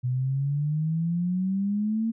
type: exponential sweep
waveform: sine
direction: up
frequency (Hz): 123.47 to 229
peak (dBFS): -23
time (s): 0.03-2.12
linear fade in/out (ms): 20
effects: none